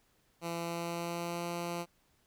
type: tone with pitch glide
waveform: 10% pulse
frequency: 169.1 to 172.16 Hz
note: E3 to F3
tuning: +44 to -25 cents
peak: -27 dBFS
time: 0.41-1.86 s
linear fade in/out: 50 ms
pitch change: +31 cents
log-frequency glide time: 0.58-1.47 s
effects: pink hiss -71 dBFS RMS until 2.26 s